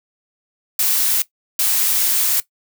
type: noise bursts at uneven times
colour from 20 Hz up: blue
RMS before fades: -17 dBFS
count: 2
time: 0.79-1.22 / 1.59-2.4 s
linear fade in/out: 2 ms
effects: noise-tail reverb RT60 0.1 s tail -17 dB re dry